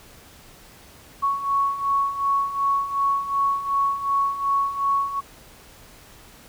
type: beating tone pair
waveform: sine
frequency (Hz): 1108.7 / 1111.4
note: C#6 / C#6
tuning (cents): 0 / +4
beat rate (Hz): 2.7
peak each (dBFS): -26 / -21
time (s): 1.22-5.21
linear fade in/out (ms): 20
effects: pink hiss -48 dBFS RMS until 6.48 s